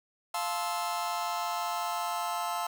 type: chord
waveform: 45% pulse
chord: F major seventh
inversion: none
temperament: just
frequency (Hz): 698.5 / 873.1 / 1047.7 / 1309.6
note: F5 / A5 / C6 / E6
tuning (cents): 0 / -14 / +2 / -12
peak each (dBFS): -35 / -35 / -37 / -37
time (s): 0.34-2.67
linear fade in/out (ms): 5
effects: none